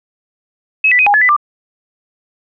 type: tone with pitch steps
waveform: sine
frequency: 2570 / 1978 / 2511 / 817 / 1714 / 1993 / 1185 Hz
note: E7 / B6 / D#7 / G#5 / A6 / B6 / D6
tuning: -45 / +2 / +15 / -29 / -46 / +15 / +15 cents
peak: -7 dBFS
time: 0.84-1.365 s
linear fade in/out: 5 ms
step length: 75 ms
effects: none